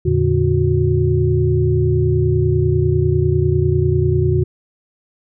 sine tone cluster, 84.7 / 114.6 / 144.8 / 365.5 Hz, E2 / A#2 / D3 / F#4, +48 / -29 / -24 / -21 cents, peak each -18 dBFS, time 0.05-4.44 s, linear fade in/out 10 ms, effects none

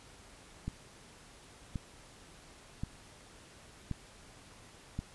click train, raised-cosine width 5 ms, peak -23 dBFS, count 5, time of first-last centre 0.68-4.99 s, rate 0.928 Hz, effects pink hiss -56 dBFS RMS until 5.14 s + resampled to 24000 Hz

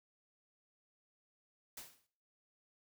white noise with exponential decay, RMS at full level -45 dBFS, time 1.77-2.07 s, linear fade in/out 5 ms, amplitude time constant 65 ms, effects noise-tail reverb RT60 0.5 s tail -17 dB re dry

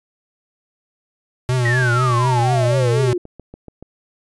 square tone with vibrato, 123.47 Hz, B2, in tune, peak -16 dBFS, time 1.49-3.13 s, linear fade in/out 0 ms, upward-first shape triangle, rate 4.1 Hz, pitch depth 88 cents each way
sine exponential sweep, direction down, 1936 to 346 Hz, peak -18 dBFS, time 1.65-3.18 s, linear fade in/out 5 ms
click train, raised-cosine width 2 ms, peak -23 dBFS, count 16, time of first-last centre 1.68-3.826 s, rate 6.99 Hz
effects resampled to 24000 Hz

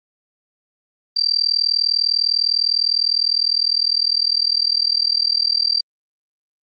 sine tone with amplitude modulation, 4695 Hz, D8, 1 cent flat, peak -11 dBFS, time 1.16-5.81 s, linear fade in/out 10 ms, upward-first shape sine, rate 39.9 Hz, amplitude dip 100%, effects Opus 32 kbps

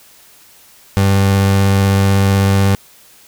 30% pulse tone with vibrato, 98 Hz, G2, in tune, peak -7 dBFS, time 0.97-2.75 s, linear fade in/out 0 ms, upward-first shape triangle, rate 16 Hz, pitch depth 14 cents each way, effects white hiss -45 dBFS RMS until 3.27 s

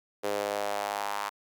sawtooth tone with high-pass filter sweep, 102.3 Hz, G#2, 26 cents flat, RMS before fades -32 dBFS, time 0.23-1.3 s, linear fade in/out 20 ms, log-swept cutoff 460 to 1000 Hz, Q 2.9, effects none

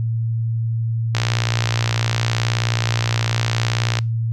click train, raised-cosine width 0.2 ms, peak -3 dBFS, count 169, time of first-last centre 1.15-3.988 s, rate 59.2 Hz, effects noise-tail reverb RT60 0.3 s tail -25 dB re dry + added 114 Hz sine -18 dBFS peak until 4.32 s

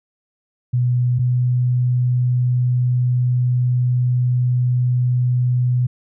sine tone pair in turn, 123.47 / 124.33 Hz, B2 / B2, 0 / +12 cents, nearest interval unison, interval 12 cents, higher second, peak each -14 dBFS, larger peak neither, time 0.73-1.19 / 1.19-5.87 s, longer second, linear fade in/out 10 ms, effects none

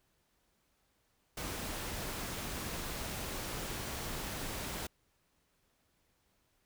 pink noise, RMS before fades -40 dBFS, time 1.37-4.87 s, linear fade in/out 5 ms, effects pink hiss -75 dBFS RMS until 6.65 s

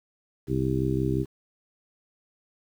harmonic tone, 65.7 Hz, C2, 8 cents sharp, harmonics 1 / 2 / 3 / 4 / 5 / 6, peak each -33 / -27 / -34 / -32 / -29 / -30 dBFS, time 0.47-1.26 s, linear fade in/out 50 ms, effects 9-bit

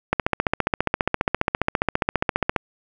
click train, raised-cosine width 0.5 ms, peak -3 dBFS, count 37, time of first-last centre 0.13-2.562 s, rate 14.8 Hz, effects none

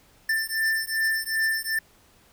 square beating tone pair, 1777 / 1779.6 Hz, A6 / A6, +17 / +19 cents, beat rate 2.6 Hz, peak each -27 dBFS, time 0.29-1.79 s, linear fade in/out 5 ms, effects pink hiss -58 dBFS RMS until 2.32 s

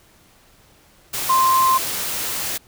sine tone in noise, 1047 Hz, C6, 1 cent sharp, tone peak -13 dBFS, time 1.29-1.78 s, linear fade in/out 10 ms, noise white, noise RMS -25 dBFS, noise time 1.13-2.58 s, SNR +9 dB, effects pink hiss -53 dBFS RMS until 2.67 s

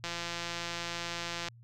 click train, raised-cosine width 0.2 ms, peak -19 dBFS, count 248, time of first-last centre 0.04-1.484 s, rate 171 Hz, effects added 117 Hz sine -52 dBFS peak until 1.63 s

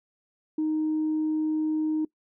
sine tone, 310.7 Hz, D#4, 2 cents flat, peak -22 dBFS, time 0.58-2.05 s, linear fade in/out 5 ms, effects noise-tail reverb RT60 0.1 s tail -22 dB re dry + tanh soft clip ceiling -20 dBFS

